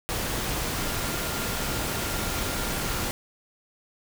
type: tone in noise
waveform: sine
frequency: 1396.9 Hz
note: F6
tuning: in tune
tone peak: -40 dBFS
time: 0.78-3.07 s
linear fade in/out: 0 ms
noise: pink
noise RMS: -29 dBFS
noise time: 0.09-3.11 s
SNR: -14 dB
effects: none